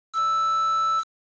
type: tone with quantisation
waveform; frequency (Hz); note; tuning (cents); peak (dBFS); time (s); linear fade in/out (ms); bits
triangle; 1318.5; E6; 0; -18; 0.13-1.04; 50; 6
effects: resampled to 16000 Hz